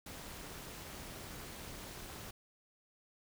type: noise with amplitude modulation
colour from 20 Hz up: pink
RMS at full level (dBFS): -45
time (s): 0.06-2.31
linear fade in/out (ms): 5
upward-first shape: sine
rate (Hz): 259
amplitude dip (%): 65
effects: none